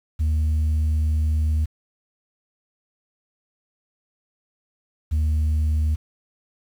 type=tone pair in turn; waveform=sine; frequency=77.3 / 76.89 Hz; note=D#2 / D#2; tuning=-11 / -20 cents; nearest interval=unison; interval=9 cents; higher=first; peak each=-15 dBFS; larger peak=neither; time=0.19-1.66 / 5.11-5.96 s; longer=first; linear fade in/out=20 ms; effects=tanh soft clip ceiling -17 dBFS + 8-bit